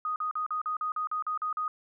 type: tone bursts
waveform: sine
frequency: 1244.5 Hz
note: D#6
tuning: in tune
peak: -28 dBFS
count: 11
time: 0.05-1.68 s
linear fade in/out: 2 ms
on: 110 ms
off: 42 ms
effects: none